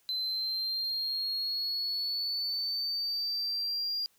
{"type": "linear sweep", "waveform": "triangle", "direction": "up", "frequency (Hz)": [4052, 4803], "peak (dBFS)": -28, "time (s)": [0.09, 4.06], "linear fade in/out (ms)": 0, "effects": ["tanh soft clip ceiling -25 dBFS", "white hiss -68 dBFS RMS until 4.18 s"]}